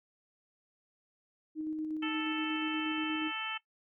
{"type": "tone with tremolo", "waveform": "sine", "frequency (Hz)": 311.1, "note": "D#4", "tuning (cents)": 0, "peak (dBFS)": -32, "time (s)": [1.55, 3.32], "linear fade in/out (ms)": 50, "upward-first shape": "square", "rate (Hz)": 8.4, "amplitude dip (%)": 25}
{"type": "harmonic tone", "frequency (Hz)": 440, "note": "A4", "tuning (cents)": 0, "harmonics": [2, 3, 4, 5, 6, 7], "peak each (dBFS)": [-44, -41, -44, -44, -40, -40], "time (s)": [2.02, 3.58], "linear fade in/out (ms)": 10}
{"effects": ["noise-tail reverb RT60 0.1 s tail -18 dB re dry"]}